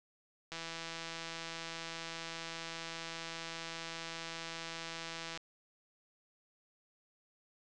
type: click train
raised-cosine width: 0.2 ms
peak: -25 dBFS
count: 802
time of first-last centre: 0.52-5.375 s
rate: 165 Hz
effects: resampled to 24000 Hz